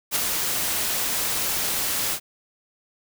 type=noise with ADSR envelope; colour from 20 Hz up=white; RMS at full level=-21 dBFS; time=0.11-2.2 s; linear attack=46 ms; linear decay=13 ms; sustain=-4 dB; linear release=72 ms; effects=none